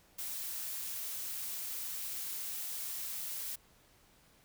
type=noise; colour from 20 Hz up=blue; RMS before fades=-40 dBFS; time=0.18-3.56 s; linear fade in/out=10 ms; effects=pink hiss -65 dBFS RMS until 4.44 s